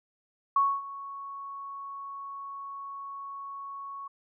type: tone with ADSR envelope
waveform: sine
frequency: 1108.7 Hz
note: C#6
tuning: in tune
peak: -19 dBFS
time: 0.56-4.08 s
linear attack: 4 ms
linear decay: 250 ms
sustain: -18 dB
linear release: 9 ms
effects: none